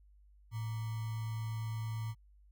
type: tone with sample-and-hold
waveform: sine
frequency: 111.4 Hz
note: A2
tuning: 22 cents sharp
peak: -35 dBFS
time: 0.51-2.15 s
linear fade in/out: 50 ms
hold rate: 1050 Hz
effects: added 50 Hz sine -59 dBFS peak until 2.51 s